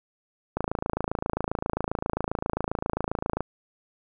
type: click train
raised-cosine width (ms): 1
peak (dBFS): -12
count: 79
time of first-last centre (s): 0.57-3.406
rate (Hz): 27.5
effects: none